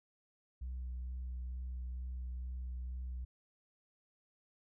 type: tone with vibrato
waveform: sine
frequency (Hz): 62.6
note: B1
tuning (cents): +24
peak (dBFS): -37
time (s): 0.61-3.25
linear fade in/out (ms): 10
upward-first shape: sine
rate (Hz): 2.2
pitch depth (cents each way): 15
effects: tanh soft clip ceiling -37 dBFS